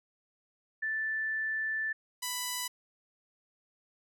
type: tone pair in turn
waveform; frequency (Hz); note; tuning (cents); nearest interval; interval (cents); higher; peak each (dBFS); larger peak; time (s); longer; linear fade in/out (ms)
sine / 5% pulse; 1760 / 991.8; A6 / B5; 0 / +7; minor seventh; 993; first; -30 / -21; second; 0.82-1.93 / 2.22-2.68; first; 10
effects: none